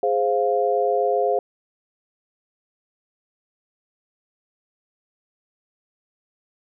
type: chord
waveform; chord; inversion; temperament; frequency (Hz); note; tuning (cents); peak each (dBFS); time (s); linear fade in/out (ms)
sine; F minor; first; equal; 415.3 / 523.3 / 698.5; Ab4 / C5 / F5; 0 / 0 / 0; -22; 0.03-1.39; 2
effects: none